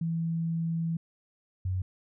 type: tone pair in turn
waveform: sine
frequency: 165.2 / 92.72 Hz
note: E3 / F#2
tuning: +4 / +4 cents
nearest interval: minor seventh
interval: 1000 cents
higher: first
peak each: -27 dBFS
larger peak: neither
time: 0.01-0.97 / 1.65-1.82 s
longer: first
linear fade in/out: 5 ms
effects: none